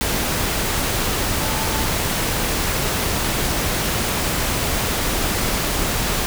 sine tone in noise, 879 Hz, A5, 2 cents flat, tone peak -31 dBFS, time 1.41-1.86 s, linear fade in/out 0 ms, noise pink, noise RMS -21 dBFS, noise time 0.01-6.26 s, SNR -13 dB, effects none

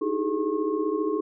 sine tone cluster, 305.4 / 320.4 / 391.8 / 424.6 / 1082 Hz, D#4 / E4 / G4 / G#4 / C#6, -32 / -49 / -1 / +38 / -42 cents, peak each -31 / -29 / -31 / -27 / -35 dBFS, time 0.01-1.21 s, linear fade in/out 10 ms, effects none

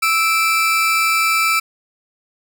40% pulse tone pair together, 1314 / 2341 Hz, E6 / D7, -6 / -6 cents, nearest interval minor seventh, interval 1000 cents, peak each -16 dBFS, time 0.02-1.6 s, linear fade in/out 10 ms, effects none

